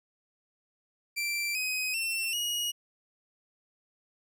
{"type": "tone with pitch steps", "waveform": "sawtooth", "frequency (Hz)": [2349, 2518, 2698, 2892], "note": ["D7", "D#7", "E7", "F#7"], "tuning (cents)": [0, 20, 40, -40], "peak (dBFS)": -26, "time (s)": [1.16, 2.72], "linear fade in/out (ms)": 20, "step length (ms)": 390, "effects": []}